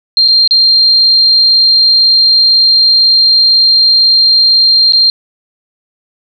sine tone with dropouts, 4186 Hz, C8, in tune, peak -4 dBFS, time 0.17-5.1 s, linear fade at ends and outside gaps 1 ms, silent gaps 0.279-0.284 / 0.476-0.509 / 4.923-4.933 s, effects none

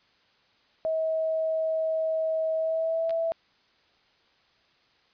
sine tone with pitch glide, 640 to 659.5 Hz, D#5 to E5, +49 to +1 cents, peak -24 dBFS, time 0.85-3.32 s, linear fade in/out 0 ms, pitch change +52 cents, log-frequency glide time 2.55-3.13 s
clicks, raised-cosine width 0.2 ms, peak -27 dBFS, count 2, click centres 3.095 / 3.107 s
effects white hiss -64 dBFS RMS until 5.13 s + resampled to 11025 Hz

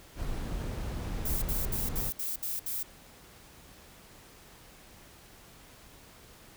brown noise, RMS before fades -34 dBFS, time 0.15-2.12 s, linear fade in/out 50 ms
violet noise bursts, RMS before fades -34 dBFS, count 7, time 1.25-2.83 s, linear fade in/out 5 ms, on 170 ms, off 65 ms
effects pink hiss -54 dBFS RMS until 6.56 s

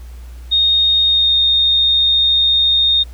sine tone with pitch glide, 3706 to 3683 Hz, A#7 to A#7, -11 to -22 cents, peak -10 dBFS, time 0.51-3.04 s, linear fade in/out 20 ms, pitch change -11 cents, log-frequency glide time 1.04-1.32 s, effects added 60 Hz sine -30 dBFS peak until 3.13 s + pink hiss -48 dBFS RMS until 3.13 s

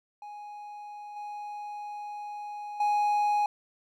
triangle tone with level steps, 830.6 Hz, G#5, in tune, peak -38 / -34 / -21 dBFS, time 0.22-3.46 s, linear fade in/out 2 ms, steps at 1.16 / 2.8 s, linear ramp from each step 5 ms, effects none

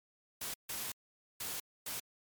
white noise bursts at uneven times, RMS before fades -40 dBFS, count 4, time 0.41-0.54 / 0.69-0.92 / 1.4-1.6 / 1.86-2 s, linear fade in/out 5 ms, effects MP3 96 kbps

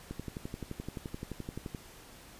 click train, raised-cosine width 3 ms, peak -25 dBFS, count 20, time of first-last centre 0.11-1.748 s, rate 11.6 Hz, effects pink hiss -53 dBFS RMS until 2.39 s + resampled to 32000 Hz

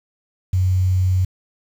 sine tone with quantisation, 92.5 Hz, F#2, in tune, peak -14 dBFS, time 0.53-1.25 s, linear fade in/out 5 ms, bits 7, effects none

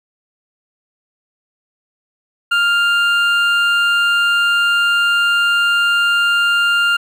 triangle tone pair together, 1400 / 2800 Hz, F6 / F7, +4 / +4 cents, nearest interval octave, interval 1200 cents, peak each -11 / -16 dBFS, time 2.51-6.97 s, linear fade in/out 10 ms, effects none

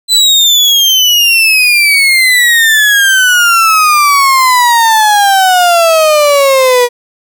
35% pulse exponential sweep, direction down, 4046 to 480.1 Hz, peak -3 dBFS, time 0.08-6.89 s, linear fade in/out 50 ms, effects none

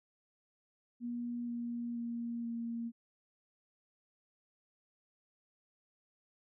sine tone with pitch steps, 239.6 / 237.3 / 234.9 / 232.6 Hz, A#3 / A#3 / A#3 / A#3, +48 / +31 / +13 / -4 cents, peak -36 dBFS, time 1-2.92 s, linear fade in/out 50 ms, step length 480 ms, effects none

